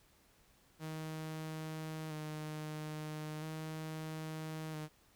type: tone with vibrato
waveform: sawtooth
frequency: 155.56 Hz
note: D#3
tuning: in tune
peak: -37 dBFS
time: 0.79-4.89 s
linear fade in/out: 50 ms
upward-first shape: square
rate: 0.38 Hz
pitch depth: 21 cents each way
effects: pink hiss -68 dBFS RMS until 5.15 s